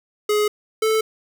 square tone pair in turn, 420 / 438.7 Hz, G#4 / A4, +19 / -5 cents, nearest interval minor second, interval 76 cents, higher second, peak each -17 dBFS, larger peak neither, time 0.29-0.48 / 0.82-1.01 s, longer neither, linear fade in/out 5 ms, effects none

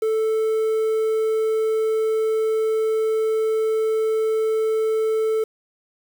triangle tone with quantisation, 440 Hz, A4, in tune, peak -16 dBFS, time 0.02-5.44 s, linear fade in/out 5 ms, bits 7, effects none

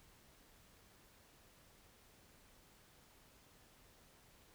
silence, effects pink hiss -66 dBFS RMS until 4.54 s

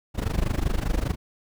brown noise with amplitude modulation, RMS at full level -21 dBFS, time 0.14-1.16 s, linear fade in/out 50 ms, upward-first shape sine, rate 25.1 Hz, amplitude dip 90%, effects none

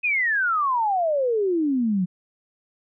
sine exponential sweep, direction down, 2560 to 174.61 Hz, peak -19 dBFS, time 0.03-2.06 s, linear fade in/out 20 ms, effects none

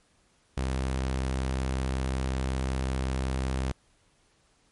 sawtooth tone, 65.41 Hz, C2, in tune, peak -23 dBFS, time 0.57-3.72 s, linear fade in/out 5 ms, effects pink hiss -66 dBFS RMS until 4.71 s + MP3 48 kbps

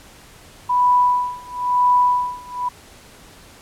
sine tone with tremolo, 987.8 Hz, B5, in tune, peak -11 dBFS, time 0.69-2.69 s, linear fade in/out 10 ms, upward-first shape sine, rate 1 Hz, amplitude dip 95%, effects pink hiss -45 dBFS RMS until 3.61 s + low-pass 12000 Hz 12 dB/octave

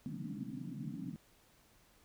pink band-pass noise, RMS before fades -43 dBFS, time 0.06-1.16 s, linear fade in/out 0 ms, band 130 to 300 Hz, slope 96 dB/octave, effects pink hiss -67 dBFS RMS until 2.04 s

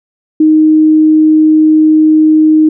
sine tone, 311.1 Hz, D#4, in tune, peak -3 dBFS, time 0.4-2.69 s, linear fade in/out 5 ms, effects none

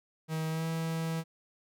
45% pulse tone with pitch glide, 159.1 to 163.01 Hz, D#3 to E3, +39 to -19 cents, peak -31 dBFS, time 0.28-1.24 s, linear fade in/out 50 ms, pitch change +42 cents, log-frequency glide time 0.49-0.66 s, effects none

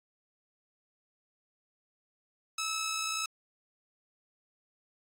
10% pulse tone with amplitude modulation, 1300 Hz, E6, 24 cents flat, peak -22 dBFS, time 2.58-3.26 s, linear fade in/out 5 ms, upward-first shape sine, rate 61.2 Hz, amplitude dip 35%, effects AAC 48 kbps

